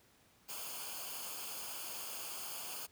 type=noise with comb filter; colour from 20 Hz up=white; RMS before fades=-44 dBFS; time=0.48-2.87 s; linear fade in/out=20 ms; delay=0.52 ms; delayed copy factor=-0.7; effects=pink hiss -67 dBFS RMS until 2.91 s + high-pass 60 Hz 12 dB/octave